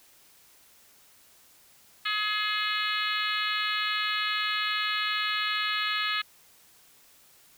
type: harmonic tone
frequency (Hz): 422.5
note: G#4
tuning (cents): +30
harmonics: 3 / 4 / 5 / 6 / 7 / 8 / 9 / 10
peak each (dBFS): -32 / -33 / -34 / -35 / -35 / -36 / -37 / -37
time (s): 2.05-6.22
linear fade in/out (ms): 10
effects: white hiss -58 dBFS RMS until 7.57 s